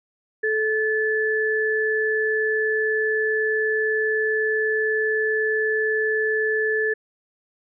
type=tone pair together; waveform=sine; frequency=434.5 / 1736 Hz; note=A4 / A6; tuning=-22 / -24 cents; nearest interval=2 octaves; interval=2398 cents; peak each=-22 dBFS; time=0.43-6.94 s; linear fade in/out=10 ms; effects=none